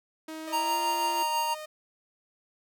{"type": "tone with pitch glide", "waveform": "sawtooth", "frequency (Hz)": [316.3, 342.9], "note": ["D#4", "F4"], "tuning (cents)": [29, -32], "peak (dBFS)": -33, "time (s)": [0.28, 1.23], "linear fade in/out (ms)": 5, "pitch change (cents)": 139, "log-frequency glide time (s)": [0.43, 0.78]}
{"type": "tone", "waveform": "sawtooth", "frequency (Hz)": 615, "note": "D#5", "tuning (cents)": -20, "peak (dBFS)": -34, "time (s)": [0.47, 1.66], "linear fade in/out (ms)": 10}
{"type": "tone with tremolo", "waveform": "square", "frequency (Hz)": 932.3, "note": "A#5", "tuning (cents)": 0, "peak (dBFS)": -25, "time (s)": [0.52, 1.55], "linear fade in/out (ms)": 20, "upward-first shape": "triangle", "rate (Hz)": 6.1, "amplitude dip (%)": 35}
{"effects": []}